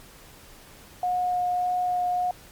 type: tone with vibrato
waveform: sine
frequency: 721 Hz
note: F#5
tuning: 45 cents flat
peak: -22 dBFS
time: 1.03-2.31 s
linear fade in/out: 2 ms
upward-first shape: sine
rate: 1.7 Hz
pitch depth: 8 cents each way
effects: pink hiss -49 dBFS RMS until 2.51 s + MP3 96 kbps